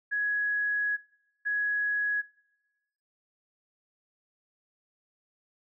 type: tone pair in turn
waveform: sine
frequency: 1673 / 1673 Hz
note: G#6 / G#6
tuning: +12 / +12 cents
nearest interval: unison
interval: 0 cents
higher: neither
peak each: -26 / -26 dBFS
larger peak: neither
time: 0.11-0.97 / 1.45-2.22 s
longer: first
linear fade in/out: 20 ms
effects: noise-tail reverb RT60 1.0 s tail -21 dB re dry